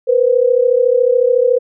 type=tone pair together; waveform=sine; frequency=478.2 / 512.1 Hz; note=A#4 / C5; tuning=+44 / -37 cents; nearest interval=minor second; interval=119 cents; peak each=-12 dBFS; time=0.07-1.59 s; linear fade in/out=20 ms; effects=none